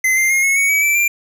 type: tone with pitch steps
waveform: square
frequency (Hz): 2052 / 2095 / 2139 / 2184 / 2230 / 2277 / 2325 / 2374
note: C7 / C7 / C7 / C#7 / C#7 / C#7 / D7 / D7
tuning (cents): -34 / +2 / +38 / -26 / +10 / +46 / -18 / +18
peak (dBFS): -13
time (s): 0.04-1.08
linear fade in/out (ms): 5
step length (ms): 130
effects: none

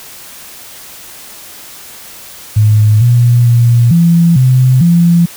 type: tone with pitch steps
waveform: sine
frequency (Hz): 106.9 / 120.4 / 118.7 / 169.3 / 128.7 / 171.2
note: A2 / B2 / A#2 / E3 / C3 / F3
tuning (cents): -49 / -44 / +32 / +46 / -28 / -34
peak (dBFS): -4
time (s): 2.56-5.26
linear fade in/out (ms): 10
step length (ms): 450
effects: white hiss -32 dBFS RMS until 5.36 s

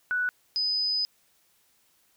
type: tone pair in turn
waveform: sine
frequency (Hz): 1480 / 5003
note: F#6 / D#8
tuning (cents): 0 / +9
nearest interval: octave + major sixth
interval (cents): 2109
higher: second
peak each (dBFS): -24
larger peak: neither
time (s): 0.11-0.29 / 0.56-1.05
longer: second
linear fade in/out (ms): 0
effects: white hiss -66 dBFS RMS until 2.16 s

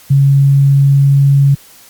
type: tone with pitch glide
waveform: sine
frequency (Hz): 138.59 to 139.39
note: C#3 to C#3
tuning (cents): 0 to +10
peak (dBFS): -5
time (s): 0.1-1.55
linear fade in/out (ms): 10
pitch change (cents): +10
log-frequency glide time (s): 0.23-1.27
effects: white hiss -41 dBFS RMS until 1.89 s + Opus 48 kbps

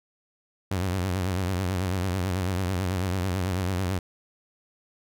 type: tone with vibrato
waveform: sawtooth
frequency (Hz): 92.5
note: F#2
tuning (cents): 0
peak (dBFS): -21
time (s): 0.71-3.99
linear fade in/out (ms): 5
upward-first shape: triangle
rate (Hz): 9.1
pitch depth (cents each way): 120
effects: none

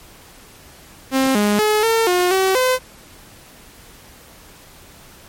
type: tone with pitch steps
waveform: sawtooth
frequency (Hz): 265.5 / 207.1 / 425.9 / 452.9 / 358.7 / 380.7 / 511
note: C4 / G#3 / G#4 / A#4 / F4 / F#4 / C5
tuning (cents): +25 / -5 / +44 / -50 / +46 / +49 / -41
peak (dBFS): -10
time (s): 1.11-2.79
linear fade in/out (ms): 50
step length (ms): 240
effects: pink hiss -44 dBFS RMS until 5.28 s + MP3 64 kbps

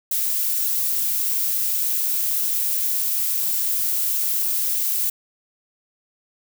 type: noise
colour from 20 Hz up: violet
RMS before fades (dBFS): -22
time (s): 0.11-5.1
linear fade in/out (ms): 5
effects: none

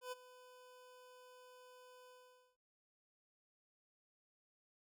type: tone with ADSR envelope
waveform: 25% pulse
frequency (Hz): 502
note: B4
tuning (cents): +28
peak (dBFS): -38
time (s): 0.01-2.57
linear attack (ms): 110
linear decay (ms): 22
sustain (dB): -17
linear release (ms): 480
effects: none

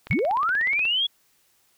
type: click train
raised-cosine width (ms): 0.3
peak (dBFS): -21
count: 14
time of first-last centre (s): 0.07-0.853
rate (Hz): 16.6
type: linear sweep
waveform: sine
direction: up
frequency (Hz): 71 to 3400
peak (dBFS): -20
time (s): 0.1-1.07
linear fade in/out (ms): 10
type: tone with exponential decay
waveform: sine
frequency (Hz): 2217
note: C#7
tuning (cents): 0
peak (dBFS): -19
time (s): 0.11-0.31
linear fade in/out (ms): 0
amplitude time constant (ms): 42
effects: white hiss -64 dBFS RMS until 1.77 s

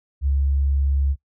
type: tone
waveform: sine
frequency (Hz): 69.3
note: C#2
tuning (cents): 0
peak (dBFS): -17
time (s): 0.21-1.16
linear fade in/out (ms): 50
effects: noise-tail reverb RT60 0.1 s tail -20 dB re dry

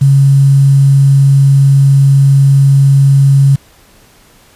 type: tone with quantisation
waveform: sine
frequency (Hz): 137.9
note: C#3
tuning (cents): -9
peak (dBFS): -3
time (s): 0.01-3.56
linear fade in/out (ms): 10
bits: 5
effects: pink hiss -44 dBFS RMS until 4.55 s + resampled to 32000 Hz

